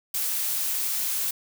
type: noise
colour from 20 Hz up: blue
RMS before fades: -27 dBFS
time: 0.14-1.31 s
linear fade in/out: 5 ms
effects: none